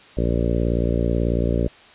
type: harmonic tone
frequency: 58.27 Hz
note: A#1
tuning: in tune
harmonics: 1 / 2 / 3 / 4 / 5 / 6 / 7 / 8 / 9 / 10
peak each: -22 / -25 / -27 / -28 / -29 / -30 / -30 / -31 / -32 / -32 dBFS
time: 0.17-1.68 s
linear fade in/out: 5 ms
effects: white hiss -47 dBFS RMS until 1.94 s + resampled to 8000 Hz